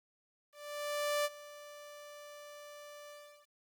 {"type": "tone with ADSR envelope", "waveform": "sawtooth", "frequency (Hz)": 587.3, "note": "D5", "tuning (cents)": 0, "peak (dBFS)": -26, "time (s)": [0.52, 3.49], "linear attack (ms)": 730, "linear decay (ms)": 37, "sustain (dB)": -19, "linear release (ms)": 380, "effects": ["11-bit"]}